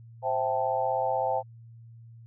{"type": "chord", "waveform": "sine", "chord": "A minor seventh", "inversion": "first", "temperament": "equal", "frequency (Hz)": [523.3, 659.3, 784, 880], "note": ["C5", "E5", "G5", "A5"], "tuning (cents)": [0, 0, 0, 0], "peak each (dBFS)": [-30, -31, -29, -31], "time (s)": [0.22, 1.43], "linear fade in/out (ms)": 50, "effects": ["added 115 Hz sine -46 dBFS peak until 2.26 s"]}